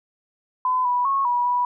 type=tone with pitch steps; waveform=sine; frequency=1013 / 982 / 1096 / 971 / 980 Hz; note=B5 / B5 / C#6 / B5 / B5; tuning=+44 / -10 / -20 / -30 / -14 cents; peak=-18 dBFS; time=0.65-1.65 s; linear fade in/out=2 ms; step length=200 ms; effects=none